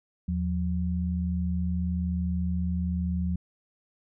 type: tone pair together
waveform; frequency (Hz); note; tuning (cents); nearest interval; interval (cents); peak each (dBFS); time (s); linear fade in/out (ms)
sine; 80.1 / 178.99; E2 / F3; -49 / +43; octave + major second; 1392; -28; 0.28-3.36; 5
effects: none